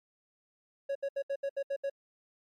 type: tone bursts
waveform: triangle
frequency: 554.4 Hz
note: C#5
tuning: in tune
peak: -28 dBFS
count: 8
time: 0.89-1.899 s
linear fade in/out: 10 ms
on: 64 ms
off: 71 ms
effects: MP3 64 kbps